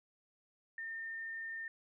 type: tone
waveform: sine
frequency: 1813 Hz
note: A#6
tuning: 49 cents flat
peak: -40 dBFS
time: 0.78-1.68 s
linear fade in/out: 2 ms
effects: none